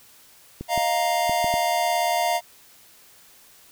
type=clicks; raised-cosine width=3 ms; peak=-19 dBFS; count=5; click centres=0.61 / 0.777 / 1.295 / 1.444 / 1.54 s
type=chord; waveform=square; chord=Eb suspended second; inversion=none; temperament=just; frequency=622.3 / 700 / 933.4 Hz; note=Eb5 / F5 / Bb5; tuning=0 / +4 / +2 cents; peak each=-29 / -23 / -27 dBFS; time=0.68-2.41 s; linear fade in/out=50 ms
effects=white hiss -52 dBFS RMS until 3.71 s